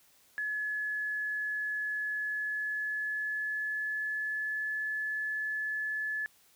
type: tone with pitch glide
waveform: sine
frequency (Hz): 1705 to 1721.8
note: G#6 to A6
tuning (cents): +45 to -38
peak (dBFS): -31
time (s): 0.38-6.26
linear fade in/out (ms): 0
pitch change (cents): +17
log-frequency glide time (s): 2.17-4.68
effects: white hiss -64 dBFS RMS until 6.55 s